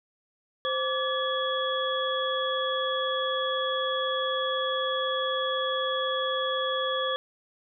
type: tone cluster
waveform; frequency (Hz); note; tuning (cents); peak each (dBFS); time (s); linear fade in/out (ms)
sine; 522 / 1158 / 1706 / 3352; C5 / D6 / G#6 / G#7; -4 / -25 / +46 / +15; -29 / -31 / -35 / -31; 0.65-7.16; 0
effects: none